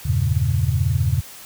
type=chord; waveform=sine; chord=E diminished seventh; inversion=none; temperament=equal; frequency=82.41 / 98 / 116.54 / 138.59 Hz; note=E2 / G2 / Bb2 / Db3; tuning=0 / 0 / 0 / 0 cents; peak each=-22 dBFS; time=0.05-1.21 s; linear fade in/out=10 ms; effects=white hiss -40 dBFS RMS until 1.45 s